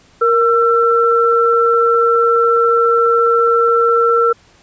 sine tone pair together, 467 / 1342.8 Hz, A#4 / E6, +3 / +32 cents, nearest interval octave + tritone, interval 1829 cents, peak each -12 dBFS, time 0.21-4.33 s, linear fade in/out 10 ms, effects pink hiss -49 dBFS RMS until 4.62 s + resampled to 16000 Hz

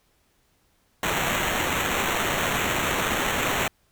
white noise with sample-and-hold, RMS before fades -25 dBFS, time 1.03-3.68 s, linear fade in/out 2 ms, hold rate 4900 Hz, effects pink hiss -66 dBFS RMS until 3.91 s

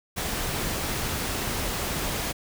pink noise, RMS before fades -29 dBFS, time 0.16-2.33 s, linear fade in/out 20 ms, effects none

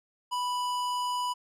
sine tone with hard clipping, 987.8 Hz, B5, in tune, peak -30 dBFS, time 0.31-1.34 s, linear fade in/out 20 ms, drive 16 dB, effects none

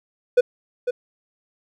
triangle tone with echo, 493.9 Hz, B4, in tune, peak -8 dBFS, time 0.37-0.41 s, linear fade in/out 10 ms, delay 500 ms, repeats 1, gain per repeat -9 dB, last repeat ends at 0.91 s, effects none

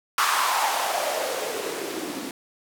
blue noise with band-pass filter sweep, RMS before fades -26 dBFS, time 0.18-2.31 s, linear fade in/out 2 ms, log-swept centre 1200 to 260 Hz, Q 3.8, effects none

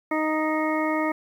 harmonic tone, 311.1 Hz, D#4, in tune, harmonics 1 / 2 / 3 / 4 / 6 / 7, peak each -25 / -28 / -30 / -31 / -33 / -33 dBFS, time 0.11-1.12 s, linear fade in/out 5 ms, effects 9-bit

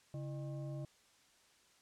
sine tone with frequency modulation, 139.6 Hz, C#3, 13 cents sharp, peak -40 dBFS, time 0.14-0.85 s, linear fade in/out 2 ms, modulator 470 Hz, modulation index 0.65, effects white hiss -68 dBFS RMS until 1.81 s + low-pass 8000 Hz 12 dB/octave

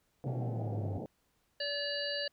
pink band-pass noise, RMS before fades -41 dBFS, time 0.24-1.06 s, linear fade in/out 0 ms, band 110 to 820 Hz, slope 96 dB/octave
triangle exponential sweep, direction down, 130.81 to 96.3 Hz, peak -32 dBFS, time 0.26-0.98 s, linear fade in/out 10 ms
harmonic tone, 575 Hz, D5, 37 cents flat, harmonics 1 / 3 / 5 / 7 / 8, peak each -38 / -40 / -42 / -42 / -38 dBFS, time 1.6-2.28 s, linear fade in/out 5 ms
effects pink hiss -75 dBFS RMS until 2.32 s

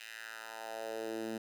10% pulse tone with high-pass filter sweep, 111.9 Hz, A2, 30 cents sharp, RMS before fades -42 dBFS, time 0-1.38 s, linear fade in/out 5 ms, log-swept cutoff 2400 to 230 Hz, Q 2.4, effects none

